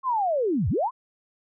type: linear two-way sweep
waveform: sine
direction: down then up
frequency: 1089 to 68.7 to 1089 Hz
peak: -21 dBFS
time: 0.03-0.91 s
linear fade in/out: 50 ms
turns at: 0.69 s
effects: none